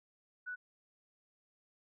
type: tone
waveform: sine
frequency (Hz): 1480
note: F#6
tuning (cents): 0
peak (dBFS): -39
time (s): 0.46-0.56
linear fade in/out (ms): 20
effects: none